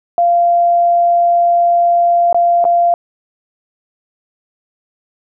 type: tone with dropouts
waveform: sine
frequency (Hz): 692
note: F5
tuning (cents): -16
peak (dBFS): -8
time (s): 0.18-2.94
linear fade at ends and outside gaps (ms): 1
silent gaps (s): 2.328-2.345 / 2.642-2.651
effects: none